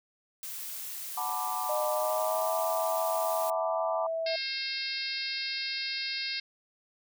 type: noise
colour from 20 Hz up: blue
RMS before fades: -39 dBFS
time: 0.43-3.5 s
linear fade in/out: 0 ms
type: chord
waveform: sine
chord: B minor seventh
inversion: second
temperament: equal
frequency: 740 / 880 / 987.8 / 1174.7 Hz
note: F#5 / A5 / B5 / D6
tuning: 0 / 0 / 0 / 0 cents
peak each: -36 dBFS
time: 1.17-4.07 s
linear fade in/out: 5 ms
type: tone with pitch glide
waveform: sine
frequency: 610 to 653.8 Hz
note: D#5 to E5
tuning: -34 to -14 cents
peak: -29 dBFS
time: 1.69-4.36 s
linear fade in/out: 5 ms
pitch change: +120 cents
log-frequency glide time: 1.89-2.57 s
type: harmonic tone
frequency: 535 Hz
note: C5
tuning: 38 cents sharp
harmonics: 3 / 4 / 5 / 6 / 7 / 8 / 9 / 10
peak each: -44 / -39 / -40 / -46 / -40 / -38 / -36 / -45 dBFS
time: 4.26-6.4 s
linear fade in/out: 5 ms
effects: none